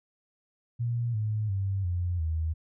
sine tone with pitch steps, 118.5 / 107.42 / 97.37 / 88.26 / 80.01 Hz, A#2 / A2 / G2 / F2 / D#2, +29 / -41 / -11 / +19 / +49 cents, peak -26 dBFS, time 0.79-2.54 s, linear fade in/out 20 ms, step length 350 ms, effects none

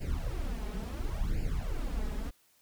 brown noise with flanger, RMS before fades -33 dBFS, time 0-2.31 s, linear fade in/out 20 ms, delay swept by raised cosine 0.41 to 4.81 ms, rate 0.71 Hz, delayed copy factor +0.9, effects white hiss -67 dBFS RMS until 2.61 s

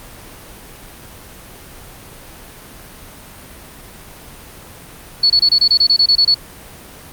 sine tone bursts, 4414 Hz, C#8, 8 cents flat, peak -8 dBFS, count 12, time 5.23-6.344 s, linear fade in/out 5 ms, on 69 ms, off 26 ms, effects pink hiss -37 dBFS RMS until 7.12 s + Opus 32 kbps

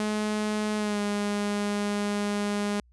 sawtooth tone with pitch glide, 212.3 to 205.3 Hz, G#3 to G#3, +38 to -20 cents, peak -22 dBFS, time 0-2.8 s, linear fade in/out 2 ms, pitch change -58 cents, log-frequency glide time 0.77-1 s, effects added 60 Hz sine -56 dBFS peak until 2.92 s + resampled to 24000 Hz

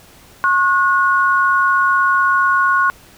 sine tone pair together, 1087.8 / 1452 Hz, C#6 / F#6, -33 / -33 cents, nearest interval perfect fourth, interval 500 cents, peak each -14 dBFS, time 0.44-2.9 s, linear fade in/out 0 ms, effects pink hiss -45 dBFS RMS until 3.17 s

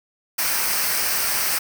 white noise with comb filter, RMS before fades -22 dBFS, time 0.38-1.59 s, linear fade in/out 10 ms, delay 0.28 ms, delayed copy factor -0.55, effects none

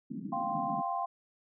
white band-pass noise, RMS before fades -40 dBFS, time 0.1-0.82 s, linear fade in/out 10 ms, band 160 to 280 Hz, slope 48 dB/octave
sine chord, F suspended second, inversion none, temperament equal, 698.5 / 784 / 1046.5 Hz, F5 / G5 / C6, 0 / 0 / 0 cents, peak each -35 dBFS, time 0.32-1.06 s, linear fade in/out 10 ms
effects none

